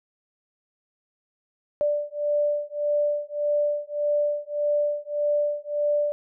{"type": "beating tone pair", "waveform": "sine", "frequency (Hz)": [587.3, 589], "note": ["D5", "D5"], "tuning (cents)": [0, 5], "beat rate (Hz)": 1.7, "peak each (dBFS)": -25, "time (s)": [1.81, 6.12], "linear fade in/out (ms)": 0, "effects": []}